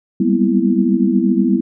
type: tone cluster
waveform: sine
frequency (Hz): 193.4 / 201.7 / 239.2 / 252.6 / 330.5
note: G3 / G3 / A#3 / B3 / E4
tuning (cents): -23 / +50 / +45 / +39 / +5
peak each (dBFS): -18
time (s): 0.2-1.61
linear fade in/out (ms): 5
effects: none